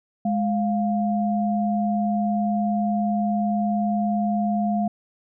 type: tone pair together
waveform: sine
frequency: 208.6 / 701 Hz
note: G#3 / F5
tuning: +8 / +6 cents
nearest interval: octave + major sixth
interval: 2098 cents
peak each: -21 / -25 dBFS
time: 0.25-4.88 s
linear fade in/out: 5 ms
effects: none